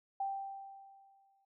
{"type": "tone with exponential decay", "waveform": "sine", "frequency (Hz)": 784, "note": "G5", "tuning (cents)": 0, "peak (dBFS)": -32, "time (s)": [0.2, 1.45], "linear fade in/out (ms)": 5, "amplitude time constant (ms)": 270, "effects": []}